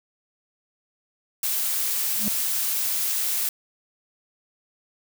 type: noise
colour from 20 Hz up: blue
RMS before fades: -25 dBFS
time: 1.43-3.49 s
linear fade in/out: 2 ms
type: tone with exponential growth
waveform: triangle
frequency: 209 Hz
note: G#3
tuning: 11 cents sharp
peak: -20 dBFS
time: 2.12-2.28 s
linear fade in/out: 0 ms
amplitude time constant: 33 ms
effects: none